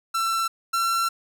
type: tone pair in turn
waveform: 45% pulse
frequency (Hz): 1342 / 1354.5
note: E6 / E6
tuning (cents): +31 / +47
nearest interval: unison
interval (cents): 16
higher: second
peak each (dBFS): -22 / -21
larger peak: second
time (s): 0.14-0.48 / 0.73-1.09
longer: second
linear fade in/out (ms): 10
effects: none